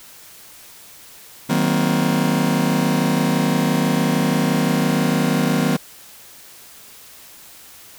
40% pulse chord, C half-diminished seventh, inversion first, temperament just, 156.98 / 188.37 / 235.5 / 261.6 Hz, Eb3 / Gb3 / Bb3 / C4, +16 / +31 / +18 / 0 cents, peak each -21 dBFS, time 1.49-5.77 s, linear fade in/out 10 ms, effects white hiss -43 dBFS RMS until 7.98 s

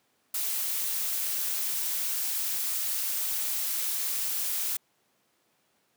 blue noise with amplitude modulation, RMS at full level -28 dBFS, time 0.34-4.77 s, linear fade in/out 5 ms, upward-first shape sine, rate 258 Hz, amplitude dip 45%, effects pink hiss -70 dBFS RMS until 5.96 s + high-pass 200 Hz 12 dB/octave

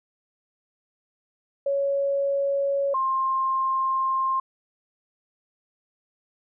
sine tone pair in turn, 557 / 1058.5 Hz, C#5 / C6, +8 / +20 cents, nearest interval major seventh, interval 1112 cents, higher second, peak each -21 dBFS, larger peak neither, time 1.66-2.94 / 2.94-4.4 s, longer second, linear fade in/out 5 ms, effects none

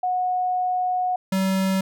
sine / square tone pair in turn, 731 / 190.84 Hz, F#5 / G3, -21 / -46 cents, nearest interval octave + major seventh, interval 2325 cents, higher first, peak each -20 dBFS, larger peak neither, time 0.03-1.16 / 1.32-1.81 s, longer first, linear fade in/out 5 ms, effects none

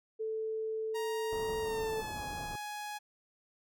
sine tone, 440 Hz, A4, in tune, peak -33 dBFS, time 0.19-2.02 s, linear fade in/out 20 ms
sawtooth tone with pitch glide, 938 to 835.7 Hz, A#5 to G#5, +11 to +11 cents, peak -35 dBFS, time 0.94-2.99 s, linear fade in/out 20 ms, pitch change -200 cents, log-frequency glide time 1.61-2.21 s
pink low-pass noise, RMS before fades -45 dBFS, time 1.32-2.56 s, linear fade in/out 5 ms, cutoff 1200 Hz, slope 48 dB/octave
effects none

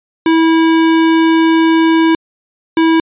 square tone bursts at uneven times, 325.6 Hz, E4, 21 cents flat, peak -8 dBFS, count 2, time 0.26-2.15 / 2.77-3 s, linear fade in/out 2 ms, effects resampled to 8000 Hz

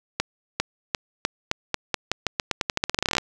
accelerating click train, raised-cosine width 0.2 ms, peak -4 dBFS, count 26, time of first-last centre 0.2-3.182 s, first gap 400 ms, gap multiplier 0.87, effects none

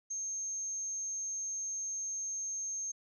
sine tone, 6400 Hz, G8, 35 cents sharp, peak -35 dBFS, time 0.1-2.92 s, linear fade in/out 10 ms, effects none

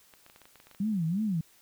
clicks, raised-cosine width 0.3 ms, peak -36 dBFS, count 11, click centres 0.138 / 0.264 / 0.299 / 0.361 / 0.417 / 0.455 / 0.557 / 0.601 / 0.67 / 0.713 / 0.748 s
sine tone with vibrato, 187.2 Hz, F#3, 20 cents sharp, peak -26 dBFS, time 0.8-1.41 s, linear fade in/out 5 ms, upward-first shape sine, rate 2.9 Hz, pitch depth 280 cents each way
effects white hiss -61 dBFS RMS until 1.61 s

